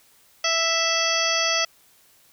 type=harmonic tone; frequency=659.3 Hz; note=E5; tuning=in tune; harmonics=1 / 2 / 3 / 4 / 5 / 7 / 8 / 9; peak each=-28 / -28 / -28 / -28 / -28 / -28 / -28 / -28 dBFS; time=0.44-1.65 s; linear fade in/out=5 ms; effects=white hiss -57 dBFS RMS until 2.32 s